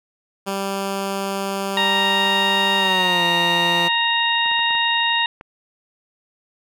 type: tone with pitch glide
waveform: 10% pulse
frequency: 196 to 172.61 Hz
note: G3 to F3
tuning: 0 to -20 cents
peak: -14 dBFS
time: 0.46-3.89 s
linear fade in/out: 20 ms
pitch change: -220 cents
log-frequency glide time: 2.78-3.24 s
type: harmonic tone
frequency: 932.3 Hz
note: A#5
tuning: in tune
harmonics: 1 / 2 / 3 / 4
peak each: -22 / -22 / -22 / -22 dBFS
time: 1.77-5.26 s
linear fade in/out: 2 ms
type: clicks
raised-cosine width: 0.5 ms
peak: -22 dBFS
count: 11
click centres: 2.267 / 2.867 / 2.986 / 3.214 / 3.798 / 4.461 / 4.515 / 4.592 / 4.708 / 4.751 / 5.411 s
effects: none